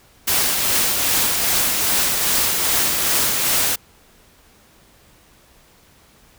white noise with tremolo, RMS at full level -17 dBFS, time 0.27-3.76 s, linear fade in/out 10 ms, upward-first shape triangle, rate 2.5 Hz, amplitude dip 35%, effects pink hiss -52 dBFS RMS until 6.38 s

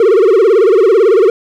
triangle tone with vibrato, 415.3 Hz, G#4, in tune, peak -3 dBFS, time 0-1.3 s, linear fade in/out 2 ms, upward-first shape sine, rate 18 Hz, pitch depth 230 cents each way, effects none

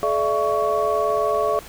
sine tone cluster, 428.1 / 593 / 672 / 1120 Hz, A4 / D5 / E5 / C#6, -47 / +17 / +33 / +18 cents, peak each -23 dBFS, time 0.03-1.59 s, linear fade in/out 0 ms, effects tanh soft clip ceiling -8 dBFS + pink hiss -41 dBFS RMS until 1.68 s

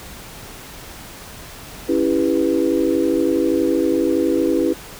sine chord, C# half-diminished seventh, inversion none, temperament equal with one note detuned, 277.2 / 329.6 / 398.6 / 493.9 Hz, C#4 / E4 / G4 / B4, 0 / 0 / +29 / 0 cents, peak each -21 / -18 / -22 / -22 dBFS, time 1.88-4.74 s, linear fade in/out 20 ms, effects pink hiss -37 dBFS RMS until 4.99 s

